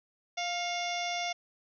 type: harmonic tone with a mistuned harmonic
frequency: 698.5 Hz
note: F5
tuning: in tune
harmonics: 1 / 2 / 3 / 4 / 5 / 6 / 7 / 8 / 9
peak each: -34 / -46 / -37 / -42 / -40 / -51 / -47 / -41 / -48 dBFS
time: 0.37-1.33 s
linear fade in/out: 10 ms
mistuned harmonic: 3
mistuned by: +51 cents
effects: none